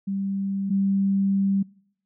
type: tone pair in turn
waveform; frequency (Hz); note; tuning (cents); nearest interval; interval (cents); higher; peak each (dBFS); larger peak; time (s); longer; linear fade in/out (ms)
sine; 196 / 196; G3 / G3; 0 / 0; unison; 0; neither; -24 / -19; second; 0.07-0.7 / 0.7-1.63; second; 10
effects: noise-tail reverb RT60 0.7 s tail -25 dB re dry